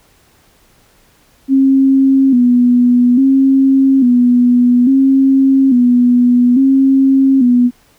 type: tone with vibrato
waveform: sine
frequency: 256.7 Hz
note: C4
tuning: 33 cents flat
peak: -6 dBFS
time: 1.48-7.71 s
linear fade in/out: 50 ms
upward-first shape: square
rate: 0.59 Hz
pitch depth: 81 cents each way
effects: pink hiss -51 dBFS RMS until 7.98 s